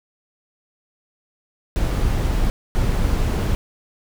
brown noise bursts at uneven times, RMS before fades -19 dBFS, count 2, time 1.76-2.5 / 2.75-3.55 s, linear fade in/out 0 ms, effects none

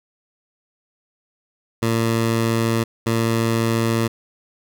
15% pulse tone pair in turn, 114.2 / 114.2 Hz, A#2 / A#2, -35 / -35 cents, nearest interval unison, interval 0 cents, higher neither, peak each -11 dBFS, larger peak neither, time 1.82-2.84 / 3.06-4.08 s, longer neither, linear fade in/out 10 ms, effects none

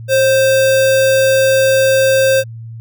sine tone with sample-and-hold, 534 Hz, C5, 35 cents sharp, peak -8 dBFS, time 0.08-2.44 s, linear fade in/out 50 ms, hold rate 2100 Hz, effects added 114 Hz sine -27 dBFS peak until 2.8 s

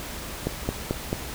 click train, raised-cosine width 2 ms, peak -11 dBFS, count 4, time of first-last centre 0.47-1.129 s, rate 4.55 Hz, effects added 60 Hz sine -43 dBFS peak until 1.34 s + pink hiss -36 dBFS RMS until 1.34 s

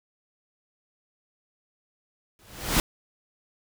pink noise with exponential growth, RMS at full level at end -19 dBFS, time 2.39-2.8 s, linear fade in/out 1 ms, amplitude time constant 87 ms, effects none

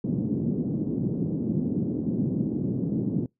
pink band-pass noise, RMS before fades -27 dBFS, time 0.04-3.26 s, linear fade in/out 2 ms, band 140 to 320 Hz, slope 24 dB/octave, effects noise-tail reverb RT60 0.2 s tail -26 dB re dry

